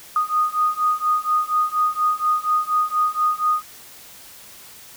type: beating tone pair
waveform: sine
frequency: 1235 / 1239.2 Hz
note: D#6 / D#6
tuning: -13 / -7 cents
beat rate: 4.2 Hz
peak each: -21 / -20 dBFS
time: 0.16-3.62 s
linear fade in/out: 2 ms
effects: white hiss -43 dBFS RMS until 4.96 s